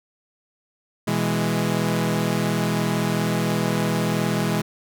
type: chord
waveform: sawtooth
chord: E major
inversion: second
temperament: equal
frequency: 123.47 / 164.81 / 207.7 Hz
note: B2 / E3 / G#3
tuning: 0 / 0 / 0 cents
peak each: -23 / -20 / -20 dBFS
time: 1.07-4.62 s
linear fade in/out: 10 ms
effects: none